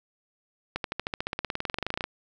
accelerating click train, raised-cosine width 0.3 ms, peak -13 dBFS, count 25, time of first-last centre 0.76-2.04 s, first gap 82 ms, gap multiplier 0.96, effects none

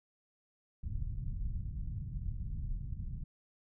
pink low-pass noise, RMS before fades -38 dBFS, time 0.83-3.24 s, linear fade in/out 5 ms, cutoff 140 Hz, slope 24 dB/octave, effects none

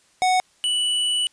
square tone pair in turn, 740 / 2960 Hz, F#5 / F#7, 0 / 0 cents, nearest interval 2 octaves, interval 2400 cents, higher second, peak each -17 / -20 dBFS, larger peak first, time 0.22-0.4 / 0.64-1.27 s, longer second, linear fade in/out 0 ms, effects white hiss -59 dBFS RMS until 1.32 s + resampled to 22050 Hz

